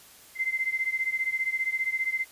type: beating tone pair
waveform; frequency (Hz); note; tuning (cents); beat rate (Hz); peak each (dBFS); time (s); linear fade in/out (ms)
sine; 2071 / 2086; C7 / C7; -18 / -6; 15; -28 / -30; 0.35-2.26; 50
effects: white hiss -52 dBFS RMS until 2.31 s + resampled to 32000 Hz